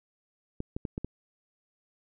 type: clicks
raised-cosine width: 3 ms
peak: -20 dBFS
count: 5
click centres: 0.604 / 0.765 / 0.852 / 0.979 / 1.046 s
effects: none